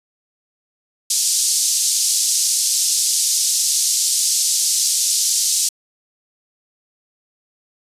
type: band-pass noise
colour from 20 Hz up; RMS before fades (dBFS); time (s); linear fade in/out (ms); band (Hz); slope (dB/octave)
pink; -18; 1.1-5.69; 5; 5000 to 9900; 24
effects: resampled to 32000 Hz